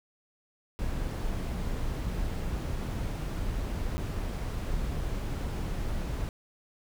brown noise with dropouts, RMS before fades -32 dBFS, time 0.79-6.29 s, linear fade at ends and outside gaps 0 ms, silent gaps 3.97-3.98 s, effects none

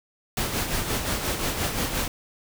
pink noise with tremolo, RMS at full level -25 dBFS, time 0.37-2.08 s, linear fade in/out 2 ms, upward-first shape sine, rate 5.7 Hz, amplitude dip 50%, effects none

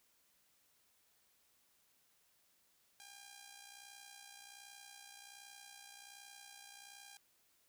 5% pulse tone with amplitude modulation, 804 Hz, G5, 44 cents sharp, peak -40 dBFS, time 3-7.17 s, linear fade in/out 0 ms, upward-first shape sine, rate 61.3 Hz, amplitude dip 60%, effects white hiss -74 dBFS RMS until 7.68 s

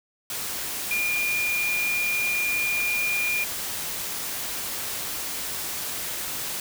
sine tone in noise, 2413 Hz, D7, 46 cents sharp, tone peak -23 dBFS, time 0.91-3.44 s, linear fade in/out 2 ms, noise white, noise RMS -31 dBFS, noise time 0.3-6.6 s, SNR +5 dB, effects none

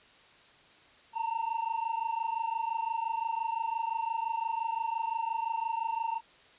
triangle tone pair together, 898.2 / 924 Hz, A5 / A#5, +35 / -16 cents, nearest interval unison, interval 49 cents, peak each -31 / -31 dBFS, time 1.13-6.21 s, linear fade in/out 50 ms, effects white hiss -58 dBFS RMS until 6.58 s + resampled to 8000 Hz

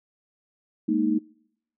sine chord, Ab suspended second, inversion none, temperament equal with one note detuned, 208.6 / 233.1 / 311.1 Hz, Ab3 / Bb3 / Eb4, +8 / 0 / 0 cents, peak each -27 / -25 / -23 dBFS, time 0.88-1.19 s, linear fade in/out 10 ms, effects noise-tail reverb RT60 0.8 s tail -26 dB re dry

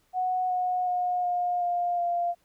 sine tone with pitch steps, 737 / 728.5 / 720.2 / 711.9 / 703.7 / 695.6 Hz, F#5 / F#5 / F#5 / F5 / F5 / F5, -7 / -27 / -47 / +33 / +13 / -7 cents, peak -24 dBFS, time 0.13-2.35 s, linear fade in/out 50 ms, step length 370 ms, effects pink hiss -68 dBFS RMS until 2.44 s

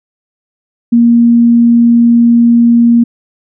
sine tone, 235.2 Hz, A#3, 16 cents sharp, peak -3 dBFS, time 0.92-3.04 s, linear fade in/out 10 ms, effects none

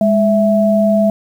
sine tone pair together, 206.3 / 659.3 Hz, G#3 / E5, -11 / 0 cents, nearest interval octave + minor sixth, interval 2011 cents, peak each -12 dBFS, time 0.01-1.1 s, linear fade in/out 2 ms, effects 7-bit

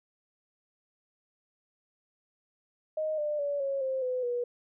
sine tone with pitch steps, 622.3 / 597 / 572.6 / 549.3 / 526.9 / 505.5 / 484.9 Hz, D#5 / D5 / D5 / C#5 / C5 / B4 / B4, 0 / +28 / -44 / -16 / +12 / +40 / -32 cents, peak -28 dBFS, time 2.97-4.44 s, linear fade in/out 5 ms, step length 210 ms, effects none

